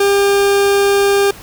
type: tone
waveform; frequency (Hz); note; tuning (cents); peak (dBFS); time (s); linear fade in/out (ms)
40% pulse; 400; G4; +35; -9; 0-1.31; 5
effects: pink hiss -36 dBFS RMS until 1.42 s